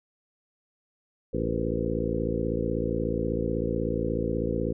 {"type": "harmonic tone with a mistuned harmonic", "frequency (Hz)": 56.3, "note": "A1", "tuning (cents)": 40, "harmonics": [1, 2, 3, 4, 5, 6, 7, 8, 9], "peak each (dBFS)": [-34, -34, -34, -34, -34, -34, -34, -34, -34], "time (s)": [1.33, 4.73], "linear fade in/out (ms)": 10, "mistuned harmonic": 8, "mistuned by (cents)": 79, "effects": []}